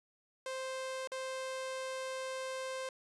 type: tone with dropouts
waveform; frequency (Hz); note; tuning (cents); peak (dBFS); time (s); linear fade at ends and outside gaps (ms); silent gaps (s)
sawtooth; 523.3; C5; 0; -34; 0.46-2.89; 2; 1.074-1.118
effects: resampled to 24000 Hz